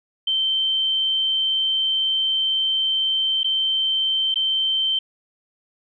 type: tone with dropouts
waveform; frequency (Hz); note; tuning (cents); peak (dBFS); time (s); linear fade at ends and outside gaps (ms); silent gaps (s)
sine; 3111; G7; -14; -18; 0.27-4.99; 5; 3.433-3.443 / 4.343-4.357
effects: none